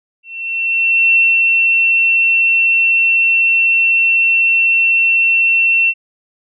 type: tone with ADSR envelope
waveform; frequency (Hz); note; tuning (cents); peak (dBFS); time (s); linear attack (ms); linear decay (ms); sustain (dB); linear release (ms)
sine; 2704; E7; +43; -7; 0.23-5.94; 930; 200; -2; 54
effects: none